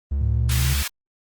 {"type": "tone", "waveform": "triangle", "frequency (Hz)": 69.9, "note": "C#2", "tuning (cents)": 15, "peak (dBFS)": -18, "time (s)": [0.11, 0.83], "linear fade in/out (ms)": 10}
{"type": "exponential sweep", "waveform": "sine", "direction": "up", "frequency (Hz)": [102.7, 135.7], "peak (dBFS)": -21, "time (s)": [0.21, 0.74], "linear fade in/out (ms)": 5}
{"type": "high-pass noise", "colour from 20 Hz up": "pink", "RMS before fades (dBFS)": -28, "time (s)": [0.49, 0.88], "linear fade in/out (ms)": 5, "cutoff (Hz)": 1700, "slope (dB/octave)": 12}
{"effects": ["Opus 24 kbps"]}